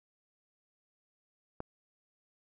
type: click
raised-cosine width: 1 ms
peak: -24 dBFS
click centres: 1.604 s
effects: none